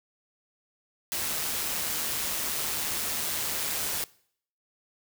white noise with amplitude modulation, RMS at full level -29 dBFS, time 1.12-4.04 s, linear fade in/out 0 ms, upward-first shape sine, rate 154 Hz, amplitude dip 35%, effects noise-tail reverb RT60 0.6 s tail -22 dB re dry

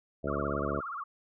harmonic tone, 71.5 Hz, D2, 46 cents flat, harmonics 1 / 2 / 3 / 4 / 5 / 6 / 7 / 8 / 9, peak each -39 / -39 / -39 / -39 / -39 / -39 / -39 / -39 / -39 dBFS, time 0.23-0.81 s, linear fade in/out 20 ms
sine tone with vibrato, 1244.5 Hz, D#6, in tune, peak -35 dBFS, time 0.27-1.04 s, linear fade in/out 10 ms, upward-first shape sine, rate 17 Hz, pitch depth 220 cents each way
effects none

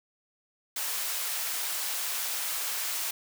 white high-pass noise, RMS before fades -32 dBFS, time 0.76-3.11 s, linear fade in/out 5 ms, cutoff 710 Hz, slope 12 dB/octave, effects none

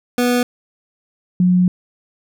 25% pulse / sine tone pair in turn, 245.2 / 180.73 Hz, B3 / F#3, -12 / -40 cents, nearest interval perfect fourth, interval 528 cents, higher first, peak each -10 dBFS, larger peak neither, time 0.18-0.43 / 1.4-1.68 s, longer second, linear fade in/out 2 ms, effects none

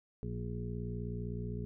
harmonic tone with a mistuned harmonic, 59.6 Hz, A#1, 39 cents sharp, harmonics 1 / 2 / 3 / 4 / 6 / 7, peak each -42 / -40 / -43 / -46 / -52 / -46 dBFS, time 0.23-1.65 s, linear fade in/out 0 ms, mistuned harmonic 4, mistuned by -27 cents, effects none

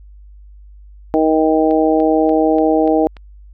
harmonic tone, 157.6 Hz, D#3, 23 cents sharp, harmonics 2 / 3 / 4 / 5, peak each -14 / -16 / -17 / -19 dBFS, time 1.14-3.07 s, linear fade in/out 0 ms
click train, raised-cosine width 0.3 ms, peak -22 dBFS, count 6, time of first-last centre 1.71-3.168 s, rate 3.43 Hz
effects added 50 Hz sine -37 dBFS peak until 3.53 s

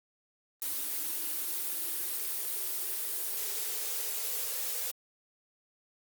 blue noise with high-pass filter sweep, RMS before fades -34 dBFS, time 0.62-4.91 s, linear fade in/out 0 ms, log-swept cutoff 290 to 490 Hz, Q 6.2, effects Opus 32 kbps

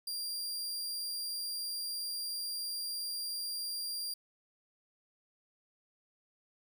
sawtooth tone, 4769 Hz, D8, 26 cents sharp, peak -33 dBFS, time 0.07-4.14 s, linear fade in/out 5 ms, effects none

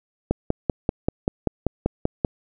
click train, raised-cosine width 2 ms, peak -6 dBFS, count 11, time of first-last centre 0.31-2.248 s, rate 5.16 Hz, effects none

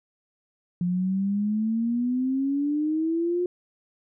sine exponential sweep, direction up, 174.61 to 360 Hz, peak -22 dBFS, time 0.81-3.46 s, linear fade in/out 2 ms, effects none

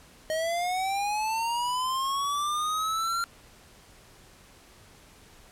square linear sweep, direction up, 622.3 to 1385 Hz, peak -27 dBFS, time 0.3-3.24 s, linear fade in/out 0 ms, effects pink hiss -54 dBFS RMS until 5.51 s + low-pass 12000 Hz 12 dB/octave

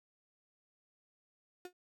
35% pulse tone with exponential decay, 360 Hz, F#4, 47 cents flat, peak -39 dBFS, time 1.65-1.73 s, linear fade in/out 2 ms, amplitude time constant 17 ms, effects none

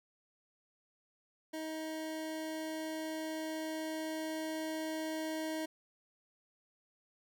25% pulse tone with level ramp, 315.8 Hz, D#4, 26 cents sharp, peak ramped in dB -35 to -32 dBFS, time 1.53-5.66 s, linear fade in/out 10 ms, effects none

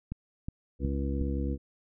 click train, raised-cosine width 5 ms, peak -22 dBFS, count 4, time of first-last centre 0.12-1.215 s, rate 2.74 Hz
harmonic tone, 69 Hz, C#2, 7 cents flat, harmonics 1 / 2 / 3 / 4 / 5 / 7, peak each -30 / -38 / -37 / -36 / -40 / -41 dBFS, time 0.79-1.58 s, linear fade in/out 50 ms
effects none

